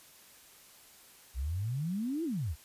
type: exponential two-way sweep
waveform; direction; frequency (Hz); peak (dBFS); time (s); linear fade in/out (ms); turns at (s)
sine; up then down; 58.7 to 346.5 to 63.4; -31; 1.34-2.56; 50; 2.24
effects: white hiss -57 dBFS RMS until 2.64 s + resampled to 32000 Hz